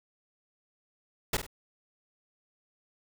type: noise with echo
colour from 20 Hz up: pink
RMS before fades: -27 dBFS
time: 1.33-1.37 s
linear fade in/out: 5 ms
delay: 48 ms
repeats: 2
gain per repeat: -9 dB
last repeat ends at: 1.466 s
effects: none

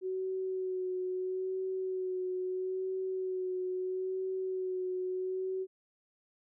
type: tone with vibrato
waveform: sine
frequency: 372.5 Hz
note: F#4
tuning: 12 cents sharp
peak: -32 dBFS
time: 0.01-5.67 s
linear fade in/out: 50 ms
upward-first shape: sine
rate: 0.76 Hz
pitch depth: 21 cents each way
effects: none

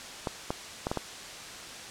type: clicks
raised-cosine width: 1 ms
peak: -15 dBFS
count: 5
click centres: 0.272 / 0.505 / 0.869 / 0.915 / 0.973 s
effects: white hiss -42 dBFS RMS until 1.9 s + low-pass 7000 Hz 12 dB/octave

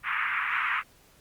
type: band-pass noise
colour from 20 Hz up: pink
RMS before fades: -28 dBFS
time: 0.03-0.83 s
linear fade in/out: 50 ms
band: 1100 to 2500 Hz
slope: 48 dB/octave
effects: pink hiss -59 dBFS RMS until 1.2 s + Opus 32 kbps

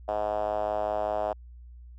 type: tone with band-pass filter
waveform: 5% pulse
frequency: 105.1 Hz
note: G#2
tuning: 21 cents sharp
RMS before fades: -29 dBFS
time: 0.08-1.33 s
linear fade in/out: 5 ms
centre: 660 Hz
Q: 4.7
effects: added 60 Hz sine -44 dBFS peak until 1.98 s

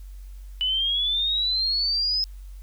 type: exponential sweep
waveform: sine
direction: up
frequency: 2967 to 5140 Hz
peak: -21 dBFS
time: 0.61-2.24 s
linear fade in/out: 0 ms
effects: added 47 Hz sine -37 dBFS peak until 2.62 s + white hiss -60 dBFS RMS until 2.62 s

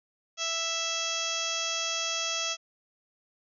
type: harmonic tone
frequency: 660 Hz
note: E5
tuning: 2 cents sharp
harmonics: 1 / 2 / 3 / 4 / 5 / 6 / 7 / 8 / 9 / 10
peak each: -40 / -38 / -43 / -36 / -34 / -43 / -42 / -37 / -36 / -39 dBFS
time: 0.37-2.57 s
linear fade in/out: 50 ms
effects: none

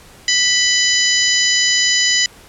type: harmonic tone with a mistuned harmonic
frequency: 998 Hz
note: B5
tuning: 18 cents sharp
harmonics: 2 / 3 / 4 / 5 / 6 / 7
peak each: -18 / -19 / -22 / -18 / -22 / -20 dBFS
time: 0.28-2.26 s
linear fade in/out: 2 ms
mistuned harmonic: 2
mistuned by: -22 cents
effects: pink hiss -43 dBFS RMS until 2.48 s + low-pass 12000 Hz 12 dB/octave

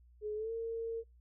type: tone with pitch glide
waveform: sine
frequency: 423.4 to 456.4 Hz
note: G#4 to A#4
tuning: +33 to -37 cents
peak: -35 dBFS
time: 0.21-1.04 s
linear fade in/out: 50 ms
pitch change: +130 cents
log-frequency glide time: 0.35-0.52 s
effects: noise-tail reverb RT60 0.2 s tail -24 dB re dry + added 60 Hz sine -59 dBFS peak until 1.2 s

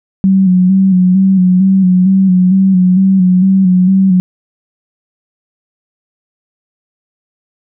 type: tone with vibrato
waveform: sine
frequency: 187.1 Hz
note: F#3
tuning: 20 cents sharp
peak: -5 dBFS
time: 0.24-4.2 s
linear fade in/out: 0 ms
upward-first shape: square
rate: 2.2 Hz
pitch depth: 43 cents each way
effects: none

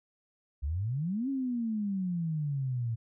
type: exponential two-way sweep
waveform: sine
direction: up then down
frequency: 65.41 to 277.2 to 111.9 Hz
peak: -29 dBFS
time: 0.62-2.96 s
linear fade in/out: 20 ms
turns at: 1.29 s
effects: none

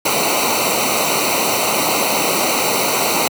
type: noise with comb filter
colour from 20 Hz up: pink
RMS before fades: -17 dBFS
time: 0.05-3.28 s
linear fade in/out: 5 ms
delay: 0.59 ms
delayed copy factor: -1
effects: high-pass 150 Hz 12 dB/octave

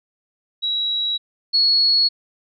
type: tone pair in turn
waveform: sine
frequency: 3879 / 4354 Hz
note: B7 / C#8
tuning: -32 / -32 cents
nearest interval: major second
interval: 200 cents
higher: second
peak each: -19 / -13 dBFS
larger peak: second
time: 0.62-1.18 / 1.53-2.09 s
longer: neither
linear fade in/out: 20 ms
effects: none

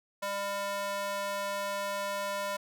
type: tone with high-pass filter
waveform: square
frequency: 200.2 Hz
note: G3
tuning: 37 cents sharp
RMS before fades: -34 dBFS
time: 0.22-2.57 s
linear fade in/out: 10 ms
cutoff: 740 Hz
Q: 1.9
effects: none

